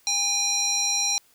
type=tone with band-pass filter; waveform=square; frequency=812 Hz; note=G#5; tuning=39 cents flat; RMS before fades=-24 dBFS; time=0.07-1.18 s; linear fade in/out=0 ms; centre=5100 Hz; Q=9.6; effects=white hiss -60 dBFS RMS until 1.34 s